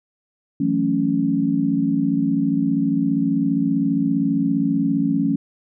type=chord; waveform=sine; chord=F# minor seventh; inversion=third; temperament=equal; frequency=164.81 / 185 / 220 / 277.2 Hz; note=E3 / F#3 / A3 / C#4; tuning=0 / 0 / 0 / 0 cents; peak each=-25 / -25 / -23 / -19 dBFS; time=0.6-5.36 s; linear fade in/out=5 ms; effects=none